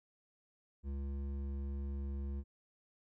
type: tone with hard clipping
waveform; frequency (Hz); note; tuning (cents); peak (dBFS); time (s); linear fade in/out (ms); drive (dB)
sine; 69.3; C#2; 0; -39; 0.83-2.44; 50; 10
effects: none